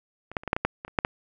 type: clicks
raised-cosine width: 0.5 ms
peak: -25 / -10 / -27 / -15 / -6 / -11 / -7 / -19 / -29 / -6 / -7 dBFS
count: 11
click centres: 0.316 / 0.368 / 0.435 / 0.477 / 0.531 / 0.565 / 0.65 / 0.849 / 0.88 / 0.988 / 1.049 s
effects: none